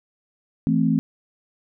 sine chord, A minor, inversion second, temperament equal, 164.81 / 220 / 261.6 Hz, E3 / A3 / C4, 0 / 0 / 0 cents, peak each -21 dBFS, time 0.67-0.99 s, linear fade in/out 0 ms, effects none

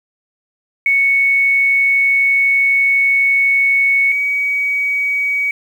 sine tone pair in turn, 2217 / 2260 Hz, C#7 / C#7, 0 / +33 cents, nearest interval unison, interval 33 cents, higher second, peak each -10 / -14 dBFS, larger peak first, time 0.86-4.12 / 4.12-5.51 s, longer first, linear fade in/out 2 ms, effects 7-bit

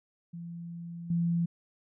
sine tone with level steps, 170 Hz, F3, 46 cents flat, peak -38 / -25 dBFS, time 0.33-1.46 s, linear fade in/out 10 ms, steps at 1.1 s, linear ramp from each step 5 ms, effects none

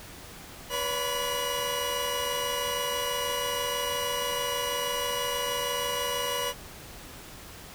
sawtooth tone cluster, 486.9 / 567 / 1000 / 2899 Hz, B4 / C#5 / B5 / F#7, -25 / +39 / +21 / -36 cents, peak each -30 dBFS, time 0.69-6.54 s, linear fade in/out 50 ms, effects pink hiss -45 dBFS RMS until 7.74 s

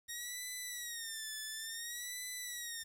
10% pulse tone with vibrato, 1864.7 Hz, A#6, in tune, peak -32 dBFS, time 0.08-2.84 s, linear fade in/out 20 ms, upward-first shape sine, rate 0.57 Hz, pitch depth 120 cents each way, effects 10-bit

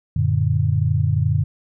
sine chord, Gb augmented, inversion none, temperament equal with one note detuned, 92.5 / 115.07 / 146.83 Hz, Gb2 / Bb2 / D3, 0 / -22 / 0 cents, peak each -20 dBFS, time 0.16-1.44 s, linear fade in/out 5 ms, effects none

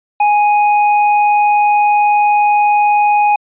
sine tone with tanh clipping, 830.6 Hz, G#5, in tune, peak -10 dBFS, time 0.2-3.36 s, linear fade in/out 5 ms, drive 11 dB, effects resampled to 8000 Hz

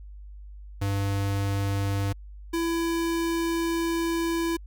square tone pair in turn, 99.3 / 334 Hz, G2 / E4, +23 / +23 cents, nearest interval octave + major sixth, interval 2100 cents, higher second, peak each -25 dBFS, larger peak neither, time 0.81-2.13 / 2.53-4.57 s, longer second, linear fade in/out 10 ms, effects added 50 Hz sine -40 dBFS peak until 4.66 s

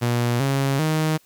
sawtooth tone with pitch steps, 120 / 137.05 / 156.52 Hz, B2 / C#3 / D#3, -49 / -19 / +11 cents, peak -15 dBFS, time 0.01-1.18 s, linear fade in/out 20 ms, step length 390 ms, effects white hiss -58 dBFS RMS until 1.25 s

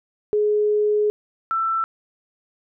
sine tone pair in turn, 420 / 1333.4 Hz, G#4 / E6, +19 / +19 cents, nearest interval octave + minor sixth, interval 2000 cents, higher second, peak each -16 / -19 dBFS, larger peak first, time 0.33-1.1 / 1.51-1.84 s, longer first, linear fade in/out 0 ms, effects none

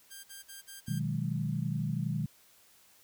5% pulse tone bursts, 1593 Hz, G6, 27 cents sharp, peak -34 dBFS, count 5, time 0.1-1 s, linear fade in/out 20 ms, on 140 ms, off 50 ms
sine chord, G# minor seventh, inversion first, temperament equal, 123.47 / 155.56 / 185 / 207.7 Hz, B2 / D#3 / F#3 / G#3, 0 / 0 / 0 / 0 cents, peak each -35 / -33 / -38 / -38 dBFS, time 0.88-2.26 s, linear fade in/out 5 ms
effects white hiss -62 dBFS RMS until 3.03 s

